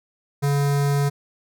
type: tone with notch filter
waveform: square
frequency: 142 Hz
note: C#3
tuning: 42 cents sharp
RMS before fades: -20 dBFS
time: 0.42-1.1 s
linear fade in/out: 20 ms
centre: 2900 Hz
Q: 1.7
effects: none